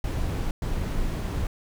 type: noise bursts at uneven times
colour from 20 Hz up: brown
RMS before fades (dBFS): -27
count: 2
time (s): 0.04-0.51 / 0.62-1.47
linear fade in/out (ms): 2
effects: none